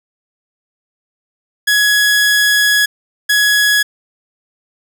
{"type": "tone bursts at uneven times", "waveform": "sawtooth", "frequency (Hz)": 1678, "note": "G#6", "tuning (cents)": 17, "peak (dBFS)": -6, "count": 2, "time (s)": [[1.67, 2.86], [3.29, 3.83]], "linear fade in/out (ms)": 10, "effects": []}